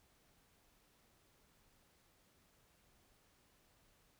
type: silence
effects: pink hiss -72 dBFS RMS until 4.19 s